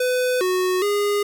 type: tone with pitch steps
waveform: square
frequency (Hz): 502 / 368 / 409.9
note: B4 / F#4 / G#4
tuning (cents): +28 / -9 / -23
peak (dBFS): -19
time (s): 0-1.23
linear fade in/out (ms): 5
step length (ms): 410
effects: none